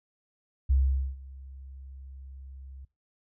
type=tone with ADSR envelope; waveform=sine; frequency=66.8 Hz; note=C2; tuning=36 cents sharp; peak=-18 dBFS; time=0.69-2.85 s; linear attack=17 ms; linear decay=450 ms; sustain=-24 dB; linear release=5 ms; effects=noise-tail reverb RT60 0.3 s tail -23 dB re dry + tanh soft clip ceiling -14 dBFS